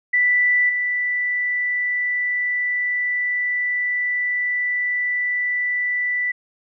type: tone with level steps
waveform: sine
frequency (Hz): 1975.5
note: B6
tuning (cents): 0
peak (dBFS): -14 / -19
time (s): 0.13-6.32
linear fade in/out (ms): 10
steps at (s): 0.69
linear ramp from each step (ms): 5
effects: none